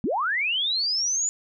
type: linear sweep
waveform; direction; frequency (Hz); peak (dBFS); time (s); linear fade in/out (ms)
sine; up; 174.61 to 7040; -22; 0.04-1.29; 0
effects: none